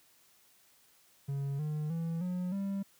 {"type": "tone with pitch steps", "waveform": "triangle", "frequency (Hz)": [139.2, 151.8, 165.54, 180.52, 196.86], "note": ["C#3", "D#3", "E3", "F#3", "G3"], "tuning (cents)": [8, -42, 8, -42, 8], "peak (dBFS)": -30, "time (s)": [1.28, 2.83], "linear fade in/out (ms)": 10, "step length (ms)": 310, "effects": ["white hiss -65 dBFS RMS until 2.99 s", "high-pass 60 Hz 12 dB/octave"]}